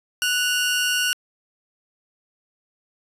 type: tone pair together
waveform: sawtooth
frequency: 1480 / 2800 Hz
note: F#6 / F7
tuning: 0 / +4 cents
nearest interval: major seventh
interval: 1104 cents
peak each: -19 dBFS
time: 0.22-1.13 s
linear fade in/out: 0 ms
effects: resampled to 32000 Hz